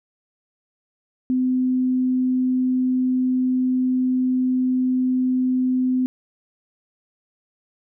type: tone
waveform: sine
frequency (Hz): 255.2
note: C4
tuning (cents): -43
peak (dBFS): -17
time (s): 1.3-6.06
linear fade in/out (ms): 0
effects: none